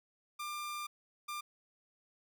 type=tone bursts at uneven times; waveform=sawtooth; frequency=1194 Hz; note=D6; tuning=28 cents sharp; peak=-35 dBFS; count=2; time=0.39-0.87 / 1.28-1.41 s; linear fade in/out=10 ms; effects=none